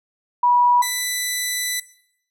sine / 10% pulse tone pair in turn, 973 / 1989.2 Hz, B5 / B6, -26 / +12 cents, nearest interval octave, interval 1238 cents, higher second, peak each -13 dBFS, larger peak neither, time 0.43-0.82 / 0.82-1.8 s, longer second, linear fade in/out 5 ms, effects noise-tail reverb RT60 0.7 s tail -18 dB re dry

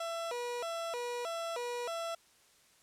30% pulse tone with vibrato, 569 Hz, C#5, 45 cents sharp, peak -33 dBFS, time 0-2.15 s, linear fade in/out 5 ms, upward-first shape square, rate 1.6 Hz, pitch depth 280 cents each way, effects white hiss -65 dBFS RMS until 2.82 s + low-pass 10000 Hz 12 dB/octave

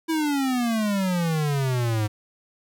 square exponential sweep, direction down, 329.2 to 103.83 Hz, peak -22 dBFS, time 0.08-2.08 s, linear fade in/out 20 ms, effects none

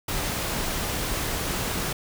pink noise, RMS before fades -28 dBFS, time 0.08-1.93 s, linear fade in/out 5 ms, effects none

